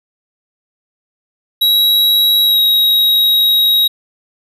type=tone with pitch glide; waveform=square; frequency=3865 to 3812 Hz; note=B7 to A#7; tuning=-38 to +38 cents; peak=-9 dBFS; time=1.61-3.88 s; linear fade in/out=10 ms; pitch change=-24 cents; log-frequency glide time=2.44-2.59 s; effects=none